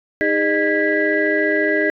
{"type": "tone cluster", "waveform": "sine", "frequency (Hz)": [312.7, 407.2, 610, 1643, 1964], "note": ["D#4", "G#4", "D#5", "G#6", "B6"], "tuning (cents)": [9, -34, -34, -19, -10], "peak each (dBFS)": -21, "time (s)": [0.21, 1.9], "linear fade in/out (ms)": 0, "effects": ["tanh soft clip ceiling -5 dBFS"]}